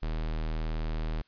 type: tone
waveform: square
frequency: 39.45 Hz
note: D#1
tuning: 25 cents sharp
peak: -30 dBFS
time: 0.02-1.22 s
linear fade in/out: 10 ms
effects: white hiss -68 dBFS RMS until 1.27 s + resampled to 11025 Hz